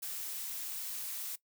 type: noise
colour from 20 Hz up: blue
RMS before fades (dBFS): -40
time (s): 0.02-1.36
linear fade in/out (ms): 10
effects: noise-tail reverb RT60 0.1 s tail -19 dB re dry